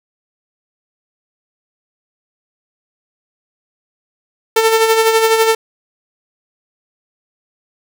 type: tone with tremolo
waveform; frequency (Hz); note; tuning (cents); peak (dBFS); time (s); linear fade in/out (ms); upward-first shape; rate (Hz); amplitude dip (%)
sawtooth; 447.1; A4; +28; -4; 4.56-5.55; 5; sine; 12; 50
effects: none